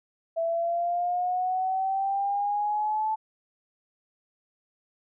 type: exponential sweep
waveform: sine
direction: up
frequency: 659.3 to 876 Hz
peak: -24 dBFS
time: 0.36-3.16 s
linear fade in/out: 20 ms
effects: none